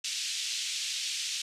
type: band-pass noise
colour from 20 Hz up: pink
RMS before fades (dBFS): -34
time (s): 0.04-1.42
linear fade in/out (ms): 5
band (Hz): 2800 to 7400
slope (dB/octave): 24
effects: resampled to 32000 Hz